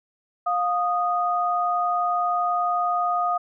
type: tone pair together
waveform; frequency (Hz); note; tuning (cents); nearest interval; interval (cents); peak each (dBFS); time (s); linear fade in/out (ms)
sine; 708.3 / 1239; F5 / D#6; +24 / -8; minor seventh; 968; -23; 0.46-3.38; 10
effects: none